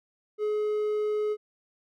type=tone; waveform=triangle; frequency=423.1 Hz; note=G#4; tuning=32 cents sharp; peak=-23 dBFS; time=0.38-1.37 s; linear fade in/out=50 ms; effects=none